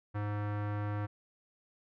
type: tone with low-pass filter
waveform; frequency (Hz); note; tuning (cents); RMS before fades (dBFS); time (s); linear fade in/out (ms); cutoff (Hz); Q
square; 103.83; G#2; 0; -35; 0.14-1.07; 20; 1500; 1.7
effects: none